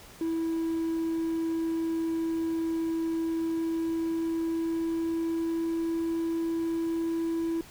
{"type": "tone with pitch glide", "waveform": "triangle", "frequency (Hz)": [327.6, 330.5], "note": ["E4", "E4"], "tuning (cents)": [-11, 5], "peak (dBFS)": -24, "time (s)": [0.21, 7.61], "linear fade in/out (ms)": 2, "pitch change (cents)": 16, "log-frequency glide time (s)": [3.32, 5.85], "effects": ["tanh soft clip ceiling -20 dBFS", "pink hiss -50 dBFS RMS until 7.7 s"]}